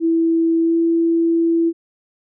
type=tone with pitch glide; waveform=sine; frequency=329.6 to 332.9 Hz; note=E4 to E4; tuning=0 to +17 cents; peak=-13 dBFS; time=0-1.73 s; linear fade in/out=50 ms; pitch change=+17 cents; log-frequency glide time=0.61-0.76 s; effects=none